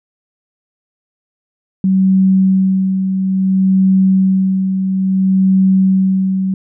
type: tone with tremolo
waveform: sine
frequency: 190 Hz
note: F#3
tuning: 46 cents sharp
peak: -7 dBFS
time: 1.84-6.54 s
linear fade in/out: 2 ms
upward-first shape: sine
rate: 0.59 Hz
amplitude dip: 50%
effects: none